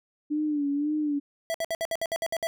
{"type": "tone with vibrato", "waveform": "sine", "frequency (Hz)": 293.7, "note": "D4", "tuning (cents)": 0, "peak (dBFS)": -24, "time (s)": [0.3, 1.2], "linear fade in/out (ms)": 20, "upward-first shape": "sine", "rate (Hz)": 1.9, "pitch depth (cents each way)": 68}
{"type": "tone bursts", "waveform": "square", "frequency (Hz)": 659.3, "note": "E5", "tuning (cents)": 0, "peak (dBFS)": -27, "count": 10, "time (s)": [1.5, 2.47], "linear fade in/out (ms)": 0, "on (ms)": 43, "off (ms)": 60}
{"effects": []}